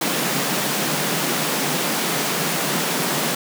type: high-pass noise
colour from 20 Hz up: pink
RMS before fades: -22 dBFS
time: 0.01-3.35 s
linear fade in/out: 5 ms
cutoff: 140 Hz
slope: 96 dB/octave
effects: none